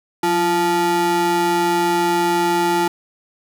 square ring-modulated tone, 261.6 Hz, C4, in tune, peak -13 dBFS, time 0.23-2.88 s, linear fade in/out 5 ms, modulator 606 Hz, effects none

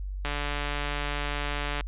click train, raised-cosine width 0.3 ms, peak -15 dBFS, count 227, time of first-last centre 0.25-1.809 s, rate 145 Hz, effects added 48 Hz sine -31 dBFS peak until 1.87 s + resampled to 8000 Hz

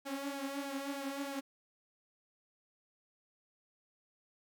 sawtooth tone with flanger, 277.2 Hz, C#4, in tune, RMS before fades -40 dBFS, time 0.05-1.41 s, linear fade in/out 20 ms, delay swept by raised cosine 1.2 to 5.3 ms, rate 3.2 Hz, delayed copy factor +0.65, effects none

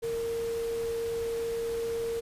sine tone in noise, 461.6 Hz, A#4, 17 cents flat, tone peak -29 dBFS, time 0.02-2.21 s, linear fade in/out 20 ms, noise pink, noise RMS -44 dBFS, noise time 0.02-2.21 s, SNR +12 dB, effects resampled to 32000 Hz

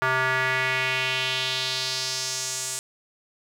square tone with band-pass filter sweep, 130 Hz, C3, 11 cents flat, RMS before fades -26 dBFS, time 0.02-2.79 s, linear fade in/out 0 ms, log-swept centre 1400 to 8000 Hz, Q 2.4, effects 8-bit

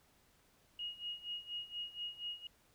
sine tone with tremolo, 2878 Hz, F#7, 49 cents flat, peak -38 dBFS, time 0.79-2.47 s, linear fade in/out 2 ms, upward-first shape sine, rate 4.2 Hz, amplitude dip 85%, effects pink hiss -70 dBFS RMS until 2.74 s

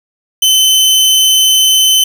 sawtooth tone, 3054 Hz, G7, 46 cents flat, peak -3 dBFS, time 0.42-2.04 s, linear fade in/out 5 ms, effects none

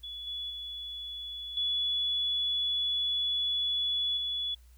sine tone with level steps, 3413 Hz, G#7, 47 cents sharp, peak -38 / -34 / -37 / -27 / -30 dBFS, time 0.03-4.55 s, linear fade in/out 10 ms, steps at 0.27 / 0.5 / 1.57 / 4.17 s, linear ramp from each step 2 ms, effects added 60 Hz sine -53 dBFS peak until 4.77 s + white hiss -67 dBFS RMS until 4.77 s

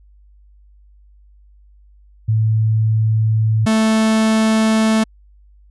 sine / 45% pulse tone pair in turn, 110 / 220 Hz, A2 / A3, 0 / 0 cents, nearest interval octave, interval 1200 cents, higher second, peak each -12 dBFS, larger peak neither, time 2.28-3.66 / 3.66-5.04 s, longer neither, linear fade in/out 10 ms, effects added 50 Hz sine -45 dBFS peak until 5.7 s + resampled to 24000 Hz

